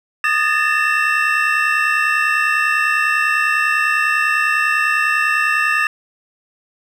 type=tone cluster; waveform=triangle; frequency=1232 / 1730 / 1800 / 2684 Hz; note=D#6 / A6 / A6 / E7; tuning=-17 / -30 / +39 / +31 cents; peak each=-18 dBFS; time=0.24-5.87 s; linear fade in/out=2 ms; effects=none